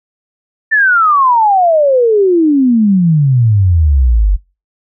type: exponential sweep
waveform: sine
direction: down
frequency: 1800 to 45.71 Hz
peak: -6 dBFS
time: 0.71-4.37 s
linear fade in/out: 20 ms
effects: noise-tail reverb RT60 0.3 s tail -25 dB re dry